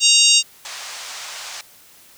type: harmonic tone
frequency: 932 Hz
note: A#5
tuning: 1 cent flat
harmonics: 3 / 4 / 5 / 6 / 7 / 8 / 9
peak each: -16 / -17 / -18 / -19 / -19 / -20 / -21 dBFS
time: 0-0.43 s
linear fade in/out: 50 ms
type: band-pass noise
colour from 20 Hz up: white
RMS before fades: -33 dBFS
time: 0.65-1.61 s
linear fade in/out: 0 ms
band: 640 to 7200 Hz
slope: 24 dB/octave
effects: white hiss -48 dBFS RMS until 2.17 s